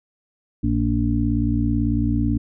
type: harmonic tone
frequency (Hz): 58.1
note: A#1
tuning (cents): -5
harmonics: 1 / 2 / 4 / 5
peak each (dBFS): -23 / -23 / -23 / -23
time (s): 0.63-2.38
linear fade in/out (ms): 10
effects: none